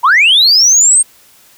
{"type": "linear sweep", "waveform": "sine", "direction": "up", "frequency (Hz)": [890, 8670], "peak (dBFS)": -3, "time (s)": [0.03, 1.03], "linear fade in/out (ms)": 20, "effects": ["tanh soft clip ceiling -2 dBFS", "white hiss -45 dBFS RMS until 1.57 s"]}